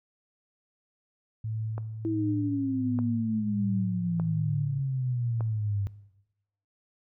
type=tone with tremolo; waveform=sine; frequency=110 Hz; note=A2; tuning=in tune; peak=-28 dBFS; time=1.44-4.8 s; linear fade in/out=5 ms; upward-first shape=sine; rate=1.4 Hz; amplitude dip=50%
type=click train; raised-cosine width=1 ms; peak=-24 dBFS; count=4; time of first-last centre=1.78-5.408 s; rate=0.827 Hz
type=exponential sweep; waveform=sine; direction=down; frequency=329.6 to 98 Hz; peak=-26 dBFS; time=2.05-5.87 s; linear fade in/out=0 ms
effects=noise-tail reverb RT60 0.9 s tail -19 dB re dry